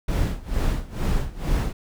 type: noise with tremolo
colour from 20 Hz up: brown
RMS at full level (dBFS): -20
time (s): 0.08-1.73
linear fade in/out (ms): 5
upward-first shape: sine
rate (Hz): 2.2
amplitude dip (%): 90
effects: none